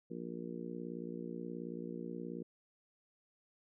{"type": "harmonic tone", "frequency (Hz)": 58.6, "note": "A#1", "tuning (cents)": 10, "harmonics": [3, 4, 5, 6, 7, 8], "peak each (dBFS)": [-46, -46, -49, -47, -53, -49], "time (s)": [0.1, 2.43], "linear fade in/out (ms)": 10, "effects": []}